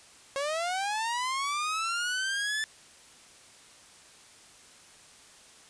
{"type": "linear sweep", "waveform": "sawtooth", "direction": "up", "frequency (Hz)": [540, 1760], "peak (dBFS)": -25, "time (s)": [0.36, 2.64], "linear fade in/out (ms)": 0, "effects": ["white hiss -54 dBFS RMS until 5.69 s", "resampled to 22050 Hz"]}